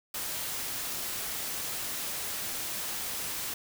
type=noise; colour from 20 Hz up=white; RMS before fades=-35 dBFS; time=0.14-3.54 s; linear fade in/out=5 ms; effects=none